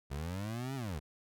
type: linear two-way sweep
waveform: 25% pulse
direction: up then down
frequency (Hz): 65.6 to 138.59 to 65.6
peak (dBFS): -33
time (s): 0.1-1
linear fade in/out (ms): 20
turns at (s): 0.75
effects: none